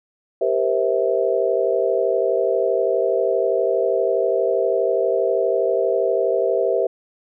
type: chord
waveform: sine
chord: C dominant seventh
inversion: second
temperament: just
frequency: 392.4 / 470.9 / 523.3 / 654.1 Hz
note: G4 / Bb4 / C5 / E5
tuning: +2 / +18 / 0 / -14 cents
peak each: -22 dBFS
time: 0.41-6.87 s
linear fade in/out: 5 ms
effects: none